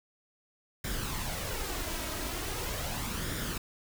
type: noise with flanger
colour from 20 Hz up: pink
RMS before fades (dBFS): -35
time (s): 0.84-3.58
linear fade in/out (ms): 5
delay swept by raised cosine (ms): 0.56 to 3.16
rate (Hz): 0.4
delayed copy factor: +0.5
effects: none